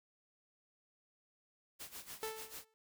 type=noise with tremolo; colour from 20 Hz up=white; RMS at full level=-47 dBFS; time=1.79-2.65 s; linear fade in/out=20 ms; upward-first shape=sine; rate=6.8 Hz; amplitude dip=80%
type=tone with exponential decay; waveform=sawtooth; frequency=440 Hz; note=A4; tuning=in tune; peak=-33 dBFS; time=2.23-2.74 s; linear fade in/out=0 ms; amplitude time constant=110 ms
effects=noise-tail reverb RT60 0.1 s tail -26 dB re dry